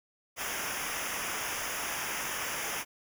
pink noise with comb filter, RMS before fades -35 dBFS, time 0.36-2.85 s, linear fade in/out 50 ms, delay 0.24 ms, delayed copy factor -0.9, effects none

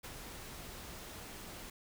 pink noise with ADSR envelope, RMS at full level -45 dBFS, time 0.03-1.7 s, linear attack 16 ms, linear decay 42 ms, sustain -3 dB, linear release 3 ms, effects none

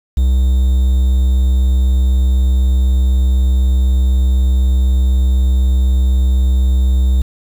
triangle tone with quantisation, 64 Hz, C2, 38 cents flat, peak -7 dBFS, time 0.17-7.22 s, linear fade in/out 5 ms, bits 6, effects none

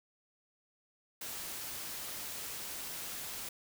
white noise, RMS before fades -42 dBFS, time 1.21-3.49 s, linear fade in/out 5 ms, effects none

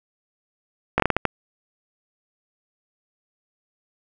slowing click train, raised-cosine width 0.5 ms, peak -3 dBFS, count 7, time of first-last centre 0.98-1.253 s, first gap 18 ms, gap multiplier 1.37, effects none

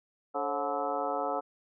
harmonic tone with a mistuned harmonic, 144.6 Hz, D3, 27 cents flat, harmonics 2 / 3 / 4 / 5 / 6 / 7 / 8 / 9, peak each -41 / -38 / -35 / -34 / -37 / -41 / -44 / -37 dBFS, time 0.34-1.41 s, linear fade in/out 20 ms, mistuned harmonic 4, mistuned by -110 cents, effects none

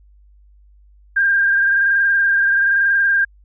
sine tone with frequency modulation, 1598 Hz, G6, 33 cents sharp, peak -12 dBFS, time 1.16-3.25 s, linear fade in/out 10 ms, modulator 21.1 Hz, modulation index 1.4, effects added 50 Hz sine -46 dBFS peak until 3.44 s

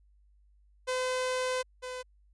sawtooth tone pair in turn, 510 / 505.9 Hz, C5 / B4, -44 / +42 cents, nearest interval unison, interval 14 cents, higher first, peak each -25 / -33 dBFS, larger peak first, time 0.87-1.63 / 1.82-2.03 s, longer first, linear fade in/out 20 ms, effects added 50 Hz sine -60 dBFS peak until 2.33 s + resampled to 22050 Hz

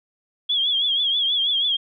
sine tone with vibrato, 3322 Hz, G#7, in tune, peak -18 dBFS, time 0.49-1.77 s, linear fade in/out 10 ms, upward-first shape triangle, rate 6.2 Hz, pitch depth 95 cents each way, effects none

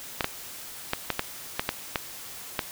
clicks, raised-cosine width 0.3 ms, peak -8 dBFS, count 9, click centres 0.208 / 0.244 / 0.934 / 1.103 / 1.194 / 1.595 / 1.691 / 1.958 / 2.592 s, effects white hiss -41 dBFS RMS until 2.71 s

